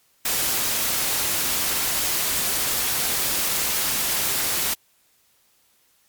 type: noise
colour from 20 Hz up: white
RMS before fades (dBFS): -23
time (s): 0.25-4.74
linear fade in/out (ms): 5
effects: white hiss -62 dBFS RMS until 6.08 s + MP3 96 kbps